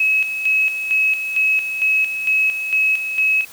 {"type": "tone with tremolo", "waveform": "sine", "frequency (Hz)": 2568, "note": "E7", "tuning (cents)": -46, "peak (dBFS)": -13, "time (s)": [0, 3.45], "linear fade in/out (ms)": 5, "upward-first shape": "square", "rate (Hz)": 2.2, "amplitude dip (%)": 60, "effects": ["white hiss -41 dBFS RMS until 3.52 s", "high-pass 60 Hz 12 dB/octave"]}